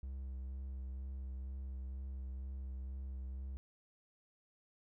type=tone with vibrato; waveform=triangle; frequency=65.7 Hz; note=C2; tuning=8 cents sharp; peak=-39 dBFS; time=0.03-3.57 s; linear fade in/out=0 ms; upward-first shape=sine; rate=2.1 Hz; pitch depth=23 cents each way; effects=none